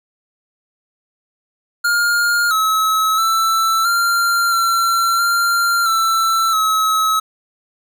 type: tone with pitch steps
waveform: square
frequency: 1413 / 1290 / 1329 / 1385 / 1360 / 1385 / 1334 / 1286 Hz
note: F6 / E6 / E6 / F6 / F6 / F6 / E6 / E6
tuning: +20 / -38 / +14 / -15 / -46 / -15 / +20 / -43 cents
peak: -14 dBFS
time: 1.84-7.2 s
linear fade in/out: 10 ms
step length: 670 ms
effects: none